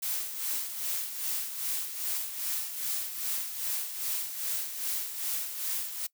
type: noise with tremolo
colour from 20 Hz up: blue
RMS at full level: -31 dBFS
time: 0.02-6.07 s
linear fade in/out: 10 ms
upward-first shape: sine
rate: 2.5 Hz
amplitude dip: 60%
effects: noise-tail reverb RT60 0.1 s tail -22 dB re dry